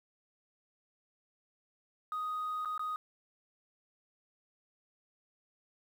sine tone with dropouts, 1247 Hz, D#6, 3 cents sharp, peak -32 dBFS, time 2.12-2.96 s, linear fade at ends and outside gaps 1 ms, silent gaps 2.649-2.656 / 2.778-2.794 s, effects tanh soft clip ceiling -31 dBFS + 10-bit

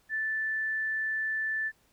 sine tone, 1758 Hz, A6, 2 cents flat, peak -28 dBFS, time 0.09-1.72 s, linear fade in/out 50 ms, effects pink hiss -67 dBFS RMS until 1.92 s

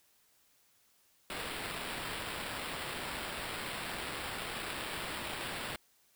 blue noise with sample-and-hold, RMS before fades -40 dBFS, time 1.3-5.76 s, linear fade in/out 2 ms, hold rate 6300 Hz, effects white hiss -69 dBFS RMS until 6.15 s

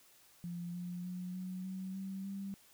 sine tone with pitch steps, 173.4 / 177.04 / 180.76 / 184.56 / 188.44 / 192.4 / 196.44 Hz, F3 / F3 / F#3 / F#3 / F#3 / G3 / G3, -12 / +24 / -40 / -4 / +32 / -32 / +4 cents, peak -39 dBFS, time 0.44-2.54 s, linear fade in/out 0 ms, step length 300 ms, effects white hiss -64 dBFS RMS until 2.73 s

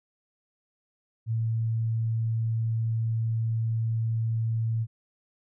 sine tone, 113.1 Hz, A2, 48 cents sharp, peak -24 dBFS, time 1.26-4.87 s, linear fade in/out 50 ms, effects none

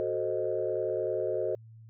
sine chord, F# diminished seventh, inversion none, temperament equal, 370 / 440 / 523.3 / 622.3 Hz, F#4 / A4 / C5 / Eb5, 0 / 0 / 0 / 0 cents, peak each -33 dBFS, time 0-1.55 s, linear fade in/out 0 ms, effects tanh soft clip ceiling -17 dBFS + added 112 Hz sine -48 dBFS peak until 1.89 s

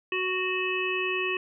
harmonic tone, 370 Hz, F#4, in tune, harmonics 1 / 3 / 5 / 7 / 8, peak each -30 / -35 / -35 / -29 / -37 dBFS, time 0.12-1.37 s, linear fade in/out 2 ms, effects none

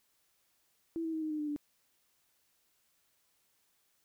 sine tone with pitch steps, 330 / 323.6 / 317.3 / 311.1 / 305.1 / 299.1 / 293.3 Hz, E4 / E4 / D#4 / D#4 / D#4 / D4 / D4, +2 / -32 / +34 / 0 / -34 / +32 / -2 cents, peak -33 dBFS, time 0.96-1.562 s, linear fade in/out 0 ms, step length 86 ms, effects white hiss -74 dBFS RMS until 4.04 s

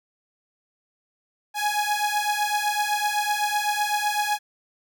sawtooth beating tone pair, 830.6 / 838.5 Hz, G#5 / G#5, 0 / +16 cents, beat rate 7.9 Hz, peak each -21 / -22 dBFS, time 1.54-4.39 s, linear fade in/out 50 ms, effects none

